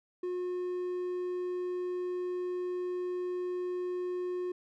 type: tone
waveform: triangle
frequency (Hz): 360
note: F#4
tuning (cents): -47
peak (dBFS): -30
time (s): 0.23-4.52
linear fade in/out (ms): 5
effects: none